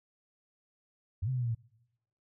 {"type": "linear two-way sweep", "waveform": "sine", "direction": "up then down", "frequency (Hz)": [79.2, 132.6, 111.4], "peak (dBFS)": -29, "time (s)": [1.22, 1.55], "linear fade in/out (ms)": 10, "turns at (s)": 1.29, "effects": ["noise-tail reverb RT60 0.9 s tail -23 dB re dry"]}